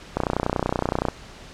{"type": "click train", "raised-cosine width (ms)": 1, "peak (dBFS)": -7, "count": 29, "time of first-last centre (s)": [0.17, 1.085], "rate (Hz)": 30.6, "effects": ["pink hiss -43 dBFS RMS until 1.53 s", "low-pass 6000 Hz 12 dB/octave"]}